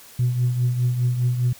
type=tone with tremolo; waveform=sine; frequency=123.47 Hz; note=B2; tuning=in tune; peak=-14 dBFS; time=0.19-1.53 s; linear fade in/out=5 ms; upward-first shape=triangle; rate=4.9 Hz; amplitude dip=65%; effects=tanh soft clip ceiling -13 dBFS + white hiss -46 dBFS RMS until 1.59 s